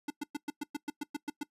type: tone bursts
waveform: square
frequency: 293.7 Hz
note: D4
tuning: in tune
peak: -33 dBFS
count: 11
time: 0.08-1.433 s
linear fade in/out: 5 ms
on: 23 ms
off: 110 ms
effects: noise-tail reverb RT60 0.1 s tail -21 dB re dry + resampled to 32000 Hz